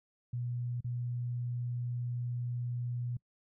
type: tone with dropouts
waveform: sine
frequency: 121.6 Hz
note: B2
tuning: 26 cents flat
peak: -33 dBFS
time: 0.33-3.17 s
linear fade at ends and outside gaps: 5 ms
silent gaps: 0.807-0.844 s
effects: noise-tail reverb RT60 0.1 s tail -25 dB re dry